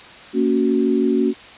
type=chord; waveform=sine; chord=F# major; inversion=first; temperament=just; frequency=231.2 / 277.5 / 370 Hz; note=A#3 / C#4 / F#4; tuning=-14 / +2 / 0 cents; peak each=-19 dBFS; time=0.33-1.34 s; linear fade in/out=50 ms; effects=white hiss -40 dBFS RMS until 1.57 s + resampled to 8000 Hz